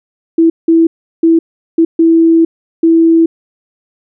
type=tone bursts at uneven times; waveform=sine; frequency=329 Hz; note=E4; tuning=3 cents flat; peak=-4 dBFS; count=6; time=0.38-0.5 / 0.68-0.87 / 1.23-1.39 / 1.78-1.85 / 1.99-2.45 / 2.83-3.26 s; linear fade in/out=5 ms; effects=none